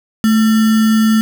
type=tone with sample-and-hold; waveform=sine; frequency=219.5 Hz; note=A3; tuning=4 cents flat; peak=-8 dBFS; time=0.24-1.21 s; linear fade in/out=0 ms; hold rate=1575 Hz; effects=none